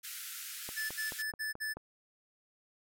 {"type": "band-pass noise", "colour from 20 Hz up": "white", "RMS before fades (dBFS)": -44, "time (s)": [0.03, 1.23], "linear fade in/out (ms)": 20, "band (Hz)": [1300, 16000], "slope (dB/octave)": 96}
{"type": "click train", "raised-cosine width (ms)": 1, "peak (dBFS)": -30, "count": 6, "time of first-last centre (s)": [0.69, 1.77], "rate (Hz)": 4.63}
{"type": "tone bursts", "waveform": "square", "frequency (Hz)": 1745, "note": "A6", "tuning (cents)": -15, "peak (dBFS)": -35, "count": 5, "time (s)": [0.76, 1.74], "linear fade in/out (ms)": 20, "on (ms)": 140, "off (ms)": 70}
{"effects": []}